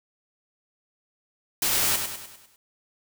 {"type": "noise with echo", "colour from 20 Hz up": "white", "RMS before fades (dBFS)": -24, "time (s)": [1.62, 1.96], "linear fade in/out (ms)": 2, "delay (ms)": 100, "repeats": 6, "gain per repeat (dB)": -6, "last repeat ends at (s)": 2.56, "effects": []}